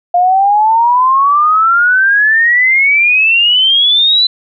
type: exponential sweep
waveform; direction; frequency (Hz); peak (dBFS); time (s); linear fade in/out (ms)
sine; up; 698.5 to 4037; -6; 0.14-4.27; 5
effects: none